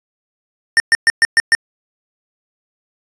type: tone bursts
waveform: square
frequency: 1818 Hz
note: A#6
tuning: 44 cents flat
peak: -8 dBFS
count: 6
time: 0.77-1.55 s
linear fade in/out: 0 ms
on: 30 ms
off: 120 ms
effects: resampled to 24000 Hz